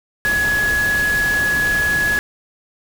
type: tone in noise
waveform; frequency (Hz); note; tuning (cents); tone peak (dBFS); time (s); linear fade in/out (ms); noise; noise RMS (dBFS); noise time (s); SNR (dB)
sine; 1685; G#6; +25; -15; 0.25-2.19; 0; pink; -26; 0.25-2.19; +8
effects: none